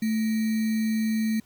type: tone with sample-and-hold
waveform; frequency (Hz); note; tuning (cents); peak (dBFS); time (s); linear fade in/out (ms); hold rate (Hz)
sine; 220; A3; 0; -22; 0.02-1.4; 5; 2100
effects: pink hiss -60 dBFS RMS until 1.45 s